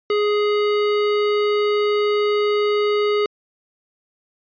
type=tone; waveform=square; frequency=416.4 Hz; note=G#4; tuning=5 cents sharp; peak=-17 dBFS; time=0.1-3.26 s; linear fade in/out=2 ms; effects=resampled to 11025 Hz